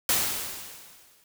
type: noise with exponential decay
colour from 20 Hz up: white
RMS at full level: -22 dBFS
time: 0.09-1.24 s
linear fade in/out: 2 ms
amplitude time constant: 250 ms
effects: none